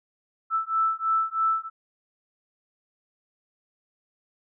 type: beating tone pair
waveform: sine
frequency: 1318.5 / 1321.6 Hz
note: E6 / E6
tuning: 0 / +4 cents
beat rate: 3.1 Hz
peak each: -25 dBFS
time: 0.5-1.7 s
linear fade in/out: 50 ms
effects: none